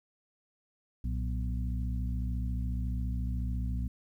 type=harmonic tone with a mistuned harmonic; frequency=61.8 Hz; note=B1; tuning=2 cents sharp; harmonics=1 / 2 / 3 / 4; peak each=-31 / -37 / -41 / -43 dBFS; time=1.04-3.88 s; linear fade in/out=5 ms; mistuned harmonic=2; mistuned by=-110 cents; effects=11-bit